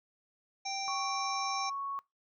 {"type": "harmonic tone", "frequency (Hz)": 784, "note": "G5", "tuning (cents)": 0, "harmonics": [1, 3, 5, 7, 8], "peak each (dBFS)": [-37, -42, -47, -40, -43], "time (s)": [0.65, 1.7], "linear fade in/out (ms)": 10}
{"type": "tone", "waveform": "sine", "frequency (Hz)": 1108.7, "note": "C#6", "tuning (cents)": 0, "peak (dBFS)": -34, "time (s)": [0.88, 1.99], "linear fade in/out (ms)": 0}
{"effects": ["noise-tail reverb RT60 0.2 s tail -23 dB re dry"]}